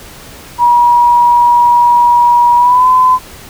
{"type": "tone with pitch glide", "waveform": "sine", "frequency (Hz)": [960, 1017.1], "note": ["B5", "C6"], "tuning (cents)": [-49, -49], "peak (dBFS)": -4, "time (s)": [0.58, 3.19], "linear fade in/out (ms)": 50, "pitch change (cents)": 100, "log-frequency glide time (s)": [2.56, 2.87], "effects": ["pink hiss -33 dBFS RMS until 3.49 s"]}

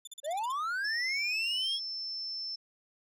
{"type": "tone bursts", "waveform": "20% pulse", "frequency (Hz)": 3518, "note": "A7", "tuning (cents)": -1, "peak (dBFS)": -36, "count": 8, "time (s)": [0.05, 0.522], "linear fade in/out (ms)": 5, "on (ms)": 24, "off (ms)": 40}
{"type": "linear sweep", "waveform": "triangle", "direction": "up", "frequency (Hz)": [541, 3380], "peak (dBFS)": -29, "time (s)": [0.23, 1.8], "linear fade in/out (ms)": 50}
{"type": "tone", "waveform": "sine", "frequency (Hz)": 5310, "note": "E8", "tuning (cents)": 12, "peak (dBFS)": -35, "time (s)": [0.84, 2.56], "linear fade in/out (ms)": 10}
{"effects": []}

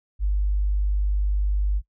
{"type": "tone", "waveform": "sine", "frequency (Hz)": 50, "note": "G1", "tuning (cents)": 35, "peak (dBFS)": -19, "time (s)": [0.19, 1.82], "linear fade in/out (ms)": 50, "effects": ["noise-tail reverb RT60 0.1 s tail -23 dB re dry"]}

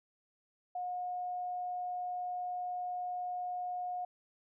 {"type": "tone", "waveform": "sine", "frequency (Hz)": 721, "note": "F#5", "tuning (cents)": -45, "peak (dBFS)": -35, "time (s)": [0.75, 4.05], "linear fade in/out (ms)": 5, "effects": []}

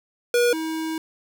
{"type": "tone pair in turn", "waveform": "square", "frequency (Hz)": [481.6, 319.8], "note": ["B4", "D#4"], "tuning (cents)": [-44, 48], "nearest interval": "perfect fifth", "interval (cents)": 708, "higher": "first", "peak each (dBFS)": [-17, -26], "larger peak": "first", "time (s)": [[0.34, 0.53], [0.53, 0.98]], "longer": "second", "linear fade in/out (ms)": 2, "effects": []}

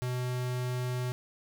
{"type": "tone", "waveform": "square", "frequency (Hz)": 125.2, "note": "B2", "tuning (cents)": 24, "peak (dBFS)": -31, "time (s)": [0.02, 1.12], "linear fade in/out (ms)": 0, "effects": []}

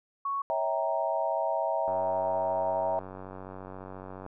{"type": "tone", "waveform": "sine", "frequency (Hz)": 1110, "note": "C#6", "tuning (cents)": 2, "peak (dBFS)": -28, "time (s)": [0.25, 0.42], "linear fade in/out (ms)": 5}
{"type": "chord", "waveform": "sine", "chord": "C# diminished seventh", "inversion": "none", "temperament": "equal with one note detuned", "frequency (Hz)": [554.4, 650.9, 784, 932.3], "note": ["C#5", "E5", "G5", "Bb5"], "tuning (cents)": [0, -22, 0, 0], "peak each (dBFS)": [-34, -29, -34, -32], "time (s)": [0.5, 2.99], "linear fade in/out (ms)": 0}
{"type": "click train", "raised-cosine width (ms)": 1, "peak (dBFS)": -28, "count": 226, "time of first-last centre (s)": [1.88, 4.263], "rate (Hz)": 94.4}
{"effects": []}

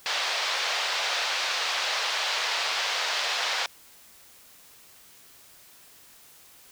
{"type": "band-pass noise", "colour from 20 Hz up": "white", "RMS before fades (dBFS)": -28, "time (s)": [0.06, 3.66], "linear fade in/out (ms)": 0, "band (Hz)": [560, 4800], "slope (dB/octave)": 24, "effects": ["white hiss -53 dBFS RMS until 6.71 s"]}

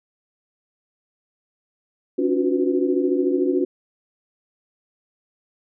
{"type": "tone cluster", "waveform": "sine", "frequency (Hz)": [279.6, 306.1, 358.5, 372.2, 499], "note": ["C#4", "D#4", "F4", "F#4", "B4"], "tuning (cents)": [15, -28, 45, 10, 18], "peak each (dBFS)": [-22, -30, -21, -25, -29], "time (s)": [2.18, 3.65], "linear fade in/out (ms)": 10, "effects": []}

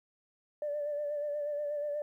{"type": "tone with vibrato", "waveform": "sine", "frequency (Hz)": 587.3, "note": "D5", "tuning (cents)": 0, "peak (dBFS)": -31, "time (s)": [0.62, 2.02], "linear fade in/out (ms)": 2, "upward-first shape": "sine", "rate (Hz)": 8.3, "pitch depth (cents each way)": 34, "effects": ["tanh soft clip ceiling -27 dBFS", "12-bit"]}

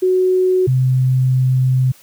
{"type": "tone pair in turn", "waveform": "sine", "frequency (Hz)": [370, 129.09], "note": ["F#4", "C3"], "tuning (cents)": [0, -23], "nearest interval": "octave + tritone", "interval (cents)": 1823, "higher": "first", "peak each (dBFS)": -11, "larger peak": "neither", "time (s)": [[0.02, 0.67], [0.67, 1.92]], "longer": "second", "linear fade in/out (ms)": 10, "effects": ["white hiss -47 dBFS RMS until 2.02 s"]}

